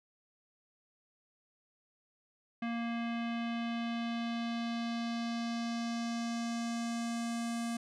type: tone with low-pass filter sweep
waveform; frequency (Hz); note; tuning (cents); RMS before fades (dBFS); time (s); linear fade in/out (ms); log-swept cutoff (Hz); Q
square; 233.1; A#3; 0; -36; 2.62-7.77; 5; 2400 to 9000; 1.8
effects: none